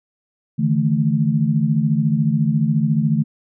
sine chord, D suspended second, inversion none, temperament equal with one note detuned, 146.83 / 160.96 / 220 Hz, D3 / E3 / A3, 0 / -41 / 0 cents, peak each -19 dBFS, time 0.58-3.24 s, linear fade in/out 20 ms, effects none

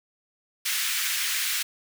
pink high-pass noise, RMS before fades -27 dBFS, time 0.65-1.63 s, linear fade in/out 10 ms, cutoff 1700 Hz, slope 24 dB/octave, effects none

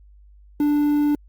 triangle tone with quantisation, 293.9 Hz, D4, 1 cent sharp, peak -14 dBFS, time 0.6-1.15 s, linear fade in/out 2 ms, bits 7, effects added 50 Hz sine -46 dBFS peak until 1.28 s + Opus 48 kbps

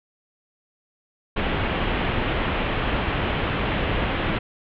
pink low-pass noise, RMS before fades -24 dBFS, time 1.36-4.39 s, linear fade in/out 10 ms, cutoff 3300 Hz, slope 48 dB/octave, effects none

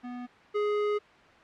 square tone pair in turn, 245.9 / 416.8 Hz, B3 / G#4, -7 / +6 cents, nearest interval major sixth, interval 913 cents, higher second, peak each -37 / -26 dBFS, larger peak second, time 0.03-0.27 / 0.54-0.99 s, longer second, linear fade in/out 20 ms, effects white hiss -54 dBFS RMS until 1.43 s + low-pass 2000 Hz 12 dB/octave

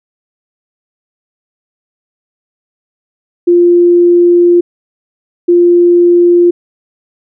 sine tone bursts at uneven times, 348.9 Hz, F4, 2 cents flat, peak -3 dBFS, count 2, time 3.47-4.61 / 5.48-6.51 s, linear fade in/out 10 ms, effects none

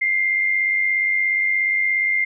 sine tone pair together, 2010 / 2107 Hz, B6 / C7, +30 / +12 cents, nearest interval minor second, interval 82 cents, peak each -27 / -17 dBFS, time 0.01-2.25 s, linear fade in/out 10 ms, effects none

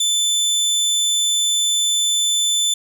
25% pulse tone, 3520 Hz, A7, in tune, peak -12 dBFS, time 0-2.74 s, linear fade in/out 5 ms, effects none

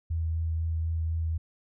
sine tone with vibrato, 81.4 Hz, E2, 21 cents flat, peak -26 dBFS, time 0.1-1.38 s, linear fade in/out 10 ms, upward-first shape triangle, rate 4 Hz, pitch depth 16 cents each way, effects none

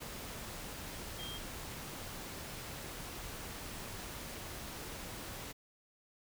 sine tone in noise, 3209 Hz, G7, 40 cents sharp, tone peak -44 dBFS, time 1.18-1.39 s, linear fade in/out 20 ms, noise pink, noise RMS -45 dBFS, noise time 0-5.53 s, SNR -2 dB, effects none

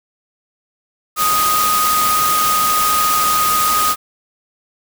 sine tone in noise, 1244.5 Hz, D#6, in tune, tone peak -14 dBFS, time 1.16-3.96 s, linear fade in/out 50 ms, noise white, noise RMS -19 dBFS, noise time 1.16-3.96 s, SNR +2 dB, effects none

